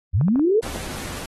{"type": "linear sweep", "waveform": "sine", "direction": "up", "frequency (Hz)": [70.6, 464.1], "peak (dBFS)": -15, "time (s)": [0.13, 0.61], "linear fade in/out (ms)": 20}
{"type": "clicks", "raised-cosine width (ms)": 1, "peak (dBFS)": -18, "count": 6, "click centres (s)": [0.212, 0.283, 0.358, 0.395, 0.665, 0.76]}
{"type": "noise", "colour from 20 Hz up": "pink", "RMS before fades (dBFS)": -33, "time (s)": [0.62, 1.26], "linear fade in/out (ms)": 10}
{"effects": ["AAC 32 kbps"]}